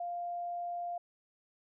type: tone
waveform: sine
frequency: 698.5 Hz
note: F5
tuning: in tune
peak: -35 dBFS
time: 0-0.98 s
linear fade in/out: 5 ms
effects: none